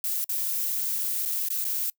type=noise with dropouts; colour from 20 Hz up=violet; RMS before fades=-28 dBFS; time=0.04-1.9 s; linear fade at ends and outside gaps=2 ms; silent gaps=0.243-0.292 / 1.253-1.257 / 1.487-1.502 / 1.644-1.65 s; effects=noise-tail reverb RT60 0.1 s tail -25 dB re dry